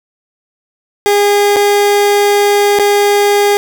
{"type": "tone with dropouts", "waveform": "30% pulse", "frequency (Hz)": 408.2, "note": "G#4", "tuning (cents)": -30, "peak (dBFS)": -5, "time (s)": [1.06, 3.57], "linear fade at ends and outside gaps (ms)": 0, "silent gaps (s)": [[1.561, 1.566], [2.788, 2.796]], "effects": []}